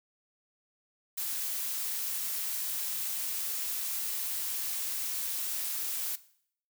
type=noise; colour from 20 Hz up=blue; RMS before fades=-34 dBFS; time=1.17-6.16 s; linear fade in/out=10 ms; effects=noise-tail reverb RT60 0.6 s tail -17 dB re dry